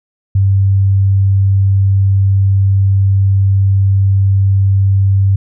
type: tone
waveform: sine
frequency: 97.6 Hz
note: G2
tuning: 7 cents flat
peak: -7 dBFS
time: 0.35-5.36 s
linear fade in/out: 5 ms
effects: none